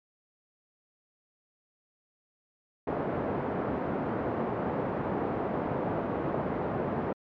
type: band-pass noise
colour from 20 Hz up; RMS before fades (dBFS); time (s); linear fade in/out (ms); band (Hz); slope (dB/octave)
white; -31; 2.87-7.13; 5; 110 to 620; 12
effects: low-pass 2000 Hz 12 dB/octave + MP3 96 kbps